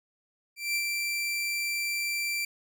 sawtooth tone with ADSR envelope, 2349 Hz, D7, in tune, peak -22 dBFS, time 0.56-2.45 s, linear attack 190 ms, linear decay 66 ms, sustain -3 dB, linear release 4 ms, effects none

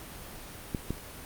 clicks, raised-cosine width 3 ms, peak -17 dBFS, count 2, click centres 0.748 / 0.906 s, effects pink hiss -44 dBFS RMS until 1.25 s + Opus 32 kbps

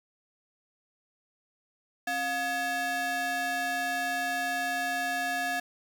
square ring-modulated tone, 489.8 Hz, B4, 14 cents flat, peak -26 dBFS, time 2.07-5.6 s, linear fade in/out 5 ms, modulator 1200 Hz, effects 9-bit

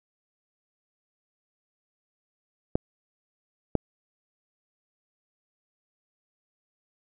clicks, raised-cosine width 2 ms, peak -9 / -8 dBFS, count 2, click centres 2.755 / 3.753 s, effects none

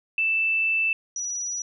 sine tone pair in turn, 2648 / 5859 Hz, E7 / F#8, +7 / -18 cents, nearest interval octave + major second, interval 1375 cents, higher second, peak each -20 / -27 dBFS, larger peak first, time 0.18-0.93 / 1.16-1.62 s, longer first, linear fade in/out 2 ms, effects none

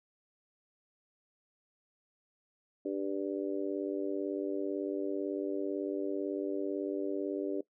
harmonic tone, 98 Hz, G2, in tune, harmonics 3 / 4 / 5 / 6, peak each -35 / -36 / -41 / -41 dBFS, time 2.85-7.61 s, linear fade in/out 5 ms, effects noise-tail reverb RT60 0.1 s tail -19 dB re dry

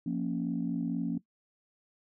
sine chord, Bb minor, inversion second, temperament equal, 174.61 / 233.1 / 277.2 Hz, F3 / Bb3 / Db4, 0 / 0 / 0 cents, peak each -33 dBFS, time 0.06-1.18 s, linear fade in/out 5 ms, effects noise-tail reverb RT60 0.1 s tail -18 dB re dry + tanh soft clip ceiling -21 dBFS

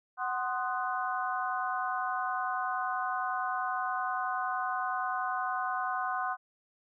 harmonic tone with a mistuned harmonic, 248.4 Hz, B3, 10 cents sharp, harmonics 3 / 4 / 5 / 6, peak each -34 / -35 / -36 / -37 dBFS, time 0.17-6.37 s, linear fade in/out 50 ms, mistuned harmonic 4, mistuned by +86 cents, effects none

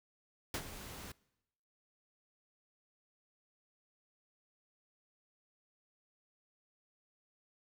pink noise with ADSR envelope, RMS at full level -36 dBFS, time 0.54-1.12 s, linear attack 3 ms, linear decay 69 ms, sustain -12 dB, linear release 4 ms, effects noise-tail reverb RT60 0.9 s tail -23 dB re dry

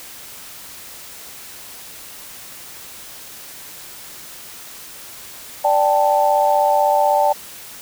sine chord, D suspended fourth, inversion none, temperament equal, 587.3 / 784 / 880 Hz, D5 / G5 / A5, 0 / 0 / 0 cents, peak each -17 dBFS, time 5.64-7.33 s, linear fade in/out 10 ms, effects white hiss -37 dBFS RMS until 7.81 s

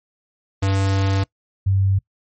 square / sine tone pair in turn, 97.3 / 96.94 Hz, G2 / G2, -12 / -19 cents, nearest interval unison, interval 7 cents, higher first, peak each -17 / -14 dBFS, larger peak second, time 0.62-1.24 / 1.66-1.99 s, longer first, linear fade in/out 10 ms, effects noise-tail reverb RT60 0.1 s tail -23 dB re dry + MP3 32 kbps

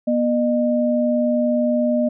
sine tone pair together, 241.7 / 609 Hz, B3 / D#5, -37 / -37 cents, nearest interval octave + major third, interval 1600 cents, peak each -18 / -19 dBFS, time 0.07-2.09 s, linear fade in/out 10 ms, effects none

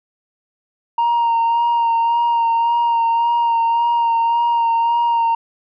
sine tone with vibrato, 932 Hz, A#5, 1 cent flat, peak -11 dBFS, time 0.98-5.35 s, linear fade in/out 5 ms, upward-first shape sine, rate 1.8 Hz, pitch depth 22 cents each way, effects tanh soft clip ceiling -12 dBFS

